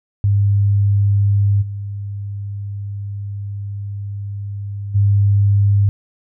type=tone with level steps; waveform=sine; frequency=100.8 Hz; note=G2; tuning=49 cents sharp; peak=-11 / -23 / -10 dBFS; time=0.24-5.89 s; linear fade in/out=0 ms; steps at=1.61 / 4.94 s; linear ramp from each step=20 ms; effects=none